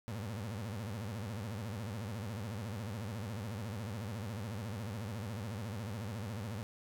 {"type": "tone with vibrato", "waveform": "30% pulse", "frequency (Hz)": 106.2, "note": "G#2", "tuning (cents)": 39, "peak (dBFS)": -36, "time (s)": [0.08, 6.63], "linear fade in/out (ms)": 0, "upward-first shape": "sine", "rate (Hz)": 14, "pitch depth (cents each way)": 210, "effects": []}